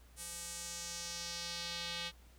square tone with band-pass filter sweep, 171.8 Hz, F3, 28 cents flat, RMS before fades -43 dBFS, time 0.16-2.12 s, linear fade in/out 50 ms, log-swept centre 9300 to 3500 Hz, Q 2, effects added 60 Hz sine -58 dBFS peak until 2.38 s + pink hiss -66 dBFS RMS until 2.38 s

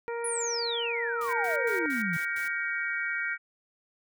harmonic tone, 468.3 Hz, A#4, 8 cents sharp, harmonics 1 / 2 / 3 / 4 / 5, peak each -32 / -38 / -42 / -44 / -46 dBFS, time 0.08-1.86 s, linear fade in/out 0 ms
sine exponential sweep, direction down, 10548 to 155.56 Hz, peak -30 dBFS, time 0.24-2.17 s, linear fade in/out 5 ms
white noise bursts, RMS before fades -46 dBFS, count 6, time 1.21-2.48 s, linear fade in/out 2 ms, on 120 ms, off 110 ms
sine chord, G half-diminished seventh, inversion third, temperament just, 1411.2 / 1568 / 1881.6 / 2258 Hz, F6 / G6 / Bb6 / Db7, +18 / 0 / +16 / +31 cents, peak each -34 dBFS, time 1.27-3.38 s, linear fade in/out 50 ms
effects none

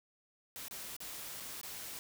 white noise with dropouts, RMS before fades -45 dBFS, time 0.56-1.99 s, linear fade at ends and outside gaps 0 ms, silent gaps 0.682-0.71 / 0.965-1.004 / 1.401-1.405 / 1.613-1.632 s, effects none

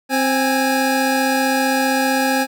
25% pulse tone pair together, 263.2 / 825 Hz, C4 / G#5, +10 / -12 cents, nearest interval octave + minor sixth, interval 1978 cents, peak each -14 / -15 dBFS, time 0.09-2.47 s, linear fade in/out 50 ms, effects none

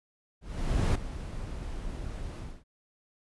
brown noise with ADSR envelope, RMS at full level -23 dBFS, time 0.41-2.64 s, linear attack 540 ms, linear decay 8 ms, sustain -14 dB, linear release 240 ms, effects resampled to 24000 Hz

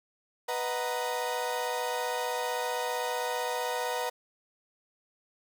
35% pulse chord, B major seventh, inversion none, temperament equal, 493.9 / 622.3 / 740 / 932.3 Hz, B4 / D#5 / F#5 / A#5, 0 / 0 / 0 / 0 cents, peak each -32 / -37 / -35 / -33 dBFS, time 0.48-4.1 s, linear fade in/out 10 ms, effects none

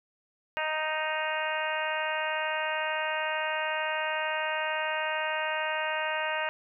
harmonic tone, 311.1 Hz, D#4, in tune, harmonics 2 / 3 / 4 / 5 / 6 / 7 / 8 / 9, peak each -34 / -34 / -39 / -35 / -36 / -41 / -38 / -38 dBFS, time 0.57-6.49 s, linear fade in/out 0 ms, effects none

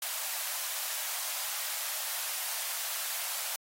white high-pass noise, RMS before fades -35 dBFS, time 0.02-3.56 s, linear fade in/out 2 ms, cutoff 580 Hz, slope 48 dB/octave, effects AAC 48 kbps

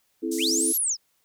sine chord, A minor, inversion first, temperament equal with one note detuned, 261.6 / 329.6 / 431.4 Hz, C4 / E4 / A4, 0 / 0 / -34 cents, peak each -31 / -27 / -32 dBFS, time 0.22-0.73 s, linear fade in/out 20 ms
pink band-pass noise, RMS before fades -35 dBFS, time 0.31-0.78 s, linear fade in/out 10 ms, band 5800 to 11000 Hz, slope 24 dB/octave
sine linear two-way sweep, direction up then down, 1812 to 11840 to 4761 Hz, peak -22 dBFS, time 0.38-0.97 s, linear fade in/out 50 ms, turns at 0.76 s
effects white hiss -69 dBFS RMS until 1.24 s

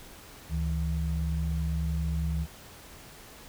sine tone pair together, 71.7 / 161.31 Hz, D2 / E3, -41 / -37 cents, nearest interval octave + major second, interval 1404 cents, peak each -28 / -31 dBFS, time 0.49-2.47 s, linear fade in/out 50 ms, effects pink hiss -49 dBFS RMS until 3.48 s

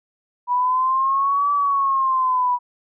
sine exponential two-way sweep, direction up then down, 975 to 1155 to 975 Hz, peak -16 dBFS, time 0.47-2.59 s, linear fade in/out 50 ms, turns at 1.52 s, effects none

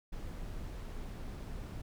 brown noise, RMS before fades -42 dBFS, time 0.12-1.82 s, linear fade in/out 10 ms, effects none

